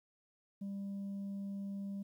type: tone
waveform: sine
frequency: 198.2 Hz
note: G3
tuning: 19 cents sharp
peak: -36 dBFS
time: 0.61-2.03 s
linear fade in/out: 10 ms
effects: tanh soft clip ceiling -38 dBFS + 12-bit